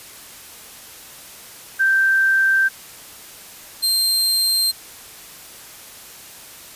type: tone pair in turn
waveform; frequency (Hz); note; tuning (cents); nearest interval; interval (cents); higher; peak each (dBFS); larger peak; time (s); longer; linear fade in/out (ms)
sine / sawtooth; 1566 / 4169; G6 / C8; -2 / -7; octave + perfect fourth; 1695; second; -13; neither; 1.79-2.69 / 3.82-4.72; neither; 20
effects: white hiss -40 dBFS RMS until 6.75 s + resampled to 32000 Hz